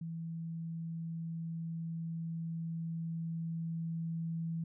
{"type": "tone with level ramp", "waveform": "sine", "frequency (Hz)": 164.81, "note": "E3", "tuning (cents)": 0, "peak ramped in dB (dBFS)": [-38, -34], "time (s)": [0.01, 4.64], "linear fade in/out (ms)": 5, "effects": []}